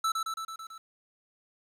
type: tone with echo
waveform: square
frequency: 1318.5 Hz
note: E6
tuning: in tune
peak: -26 dBFS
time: 0.04-0.12 s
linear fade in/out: 5 ms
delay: 110 ms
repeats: 6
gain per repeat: -3 dB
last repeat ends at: 0.78 s
effects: low-pass 11000 Hz 12 dB/octave + 10-bit